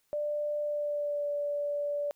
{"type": "tone with pitch glide", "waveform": "sine", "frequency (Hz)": [592, 580.5], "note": ["D5", "D5"], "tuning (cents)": [14, -20], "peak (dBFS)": -29, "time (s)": [0.13, 2.11], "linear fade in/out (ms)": 0, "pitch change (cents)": -34, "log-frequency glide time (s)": [0.61, 1.28], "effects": ["white hiss -73 dBFS RMS until 2.15 s"]}